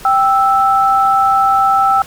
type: tone pair together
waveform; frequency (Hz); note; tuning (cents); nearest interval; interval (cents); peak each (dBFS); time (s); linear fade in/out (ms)
sine; 784 / 1318.5; G5 / E6; 0 / 0; major sixth; 900; -11; 0.05-2.02; 2
effects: pink hiss -35 dBFS RMS until 2.06 s + MP3 96 kbps